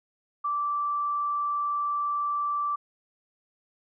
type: tone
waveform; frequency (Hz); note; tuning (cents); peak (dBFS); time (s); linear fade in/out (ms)
sine; 1167; D6; -11; -25; 0.44-2.76; 10
effects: none